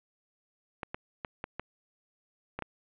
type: clicks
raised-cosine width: 0.5 ms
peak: -20 dBFS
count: 7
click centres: 0.832 / 0.945 / 1.248 / 1.441 / 1.596 / 2.59 / 2.623 s
effects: resampled to 8000 Hz + 8-bit